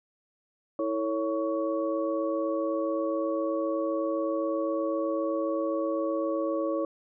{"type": "tone cluster", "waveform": "sine", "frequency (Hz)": [324.4, 448.3, 556, 1121], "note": ["E4", "A4", "C#5", "C#6"], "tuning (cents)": [-28, 32, 5, 19], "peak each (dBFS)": [-30, -35, -29, -37], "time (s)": [0.79, 6.85], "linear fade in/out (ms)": 2, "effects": []}